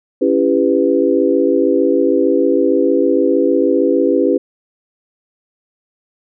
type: chord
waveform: sine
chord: C# half-diminished seventh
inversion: none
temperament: just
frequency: 277.2 / 332.6 / 399.1 / 498.9 Hz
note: C#4 / E4 / G4 / B4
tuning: 0 / +16 / +31 / +17 cents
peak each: -16 dBFS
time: 0.21-4.38 s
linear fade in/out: 10 ms
effects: none